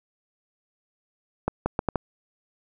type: accelerating click train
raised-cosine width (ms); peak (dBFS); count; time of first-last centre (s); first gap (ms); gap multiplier
1; -9; 5; 1.48-1.957; 180; 0.73
effects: none